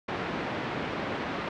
pink band-pass noise, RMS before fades -33 dBFS, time 0.08-1.49 s, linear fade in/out 5 ms, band 160 to 2400 Hz, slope 12 dB/octave, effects low-pass 5000 Hz 12 dB/octave

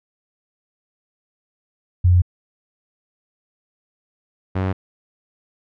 sine / sawtooth tone pair in turn, 89.3 / 94.34 Hz, F2 / F#2, +39 / +34 cents, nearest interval minor second, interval 95 cents, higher second, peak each -10 / -15 dBFS, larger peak first, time 2.04-2.22 / 4.55-4.73 s, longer neither, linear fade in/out 10 ms, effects low-pass 2000 Hz 12 dB/octave

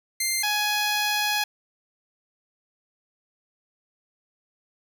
10% pulse tone pair in turn, 2095 / 836.5 Hz, C7 / G#5, +2 / +12 cents, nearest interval octave + major third, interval 1590 cents, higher first, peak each -14 dBFS, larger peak neither, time 0.2-0.43 / 0.43-1.44 s, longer second, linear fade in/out 5 ms, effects none

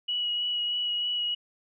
sine tone with vibrato, 2921 Hz, F#7, 23 cents flat, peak -26 dBFS, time 0.08-1.35 s, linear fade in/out 10 ms, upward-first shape sine, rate 3.2 Hz, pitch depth 13 cents each way, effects none

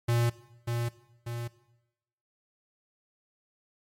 square tone with echo, 118.4 Hz, A#2, 27 cents sharp, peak -24 dBFS, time 0.08-0.3 s, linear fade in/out 10 ms, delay 590 ms, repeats 2, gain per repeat -5 dB, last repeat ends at 1.48 s, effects noise-tail reverb RT60 0.9 s tail -17 dB re dry + MP3 64 kbps

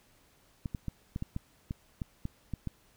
clicks, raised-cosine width 5 ms, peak -22 dBFS, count 11, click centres 0.658 / 0.748 / 0.883 / 1.161 / 1.224 / 1.364 / 1.709 / 2.018 / 2.254 / 2.537 / 2.673 s, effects pink hiss -65 dBFS RMS until 2.96 s

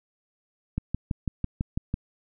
click train, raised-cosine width 5 ms, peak -14 dBFS, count 8, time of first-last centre 0.78-1.941 s, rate 6.03 Hz, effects none

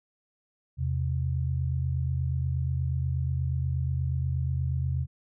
sine tone pair together, 82.3 / 130.64 Hz, E2 / C3, -2 / -2 cents, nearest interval minor sixth, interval 800 cents, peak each -28 dBFS, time 0.77-5.07 s, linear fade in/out 50 ms, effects none

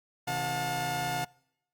sawtooth tone cluster, 131.3 / 160.4 / 718 / 880 Hz, C3 / E3 / F5 / A5, +6 / -47 / +48 / 0 cents, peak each -34 / -36 / -28 / -34 dBFS, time 0.27-1.25 s, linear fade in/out 10 ms, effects noise-tail reverb RT60 0.8 s tail -26 dB re dry + Opus 48 kbps

